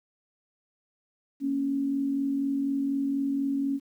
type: tone pair together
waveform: sine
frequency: 233.1 / 277.2 Hz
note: A#3 / C#4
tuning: 0 / 0 cents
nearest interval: minor third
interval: 300 cents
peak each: -35 / -25 dBFS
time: 1.4-3.8 s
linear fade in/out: 50 ms
effects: 10-bit